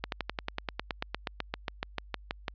slowing click train, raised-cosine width 0.3 ms, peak -15 dBFS, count 21, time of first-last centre 0.04-2.482 s, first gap 82 ms, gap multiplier 1.04, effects added 50 Hz sine -48 dBFS peak until 2.54 s + resampled to 11025 Hz

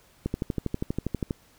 click train, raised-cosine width 3 ms, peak -14 dBFS, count 14, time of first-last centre 0.26-1.308 s, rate 12.4 Hz, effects pink hiss -59 dBFS RMS until 1.58 s

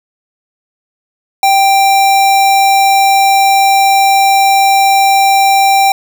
sine tone with sample-and-hold, 783 Hz, G5, 2 cents flat, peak -5 dBFS, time 1.43-5.92 s, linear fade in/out 2 ms, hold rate 3150 Hz, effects none

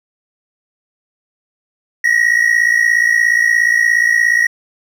triangle tone pair together, 1870 / 1927 Hz, A#6 / B6, +5 / -43 cents, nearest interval minor second, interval 52 cents, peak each -11 dBFS, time 2.04-4.47 s, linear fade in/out 5 ms, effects none

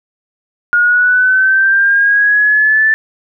sine linear sweep, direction up, 1427 to 1765 Hz, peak -7 dBFS, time 0.73-2.94 s, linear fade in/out 0 ms, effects none

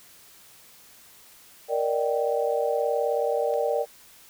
sine chord, Eb major seventh, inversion second, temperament just, 466.7 / 583.4 / 622.3 / 777.8 Hz, Bb4 / D5 / Eb5 / G5, +2 / -12 / 0 / -14 cents, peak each -26 / -26 / -32 / -30 dBFS, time 1.68-3.86 s, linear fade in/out 50 ms
click, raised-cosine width 0.2 ms, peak -29 dBFS, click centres 3.539 s
effects white hiss -52 dBFS RMS until 4.29 s

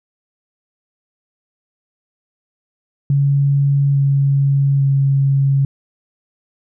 sine tone with pitch steps, 140.3 / 138.93 / 137.57 Hz, C#3 / C#3 / C#3, +21 / +4 / -13 cents, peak -11 dBFS, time 3.1-5.65 s, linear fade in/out 2 ms, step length 850 ms, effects none

